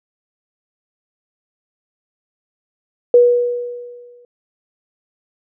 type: tone with exponential decay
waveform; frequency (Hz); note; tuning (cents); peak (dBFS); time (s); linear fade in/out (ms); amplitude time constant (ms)
sine; 484.9; B4; -32; -4; 3.14-4.25; 2; 240
effects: none